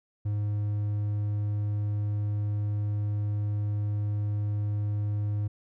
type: tone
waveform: triangle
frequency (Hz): 103.83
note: G#2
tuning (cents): 0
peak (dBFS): -24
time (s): 0.25-5.48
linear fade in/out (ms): 10
effects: none